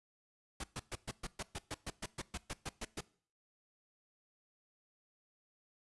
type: noise bursts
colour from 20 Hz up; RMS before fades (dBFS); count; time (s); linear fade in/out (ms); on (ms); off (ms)
pink; -41; 16; 0.6-3.008; 5; 38; 120
effects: noise-tail reverb RT60 0.5 s tail -21 dB re dry + resampled to 24000 Hz